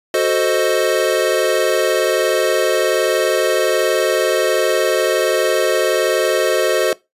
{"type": "chord", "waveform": "square", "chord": "F# diminished seventh", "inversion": "none", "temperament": "equal with one note detuned", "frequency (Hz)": [370, 442, 523.3, 622.3], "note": ["F#4", "A4", "C5", "Eb5"], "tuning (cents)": [0, 8, 0, 0], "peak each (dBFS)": -20, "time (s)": [0.14, 6.93], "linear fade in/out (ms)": 2, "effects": ["noise-tail reverb RT60 0.2 s tail -20 dB re dry", "resampled to 32000 Hz"]}